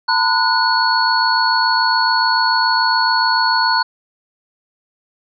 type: tone cluster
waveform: sine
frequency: 900 / 1007 / 1462 / 4382 Hz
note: A5 / B5 / F#6 / C#8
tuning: +39 / +33 / -21 / -21 cents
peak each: -18 dBFS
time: 0.08-3.83 s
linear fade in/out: 10 ms
effects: none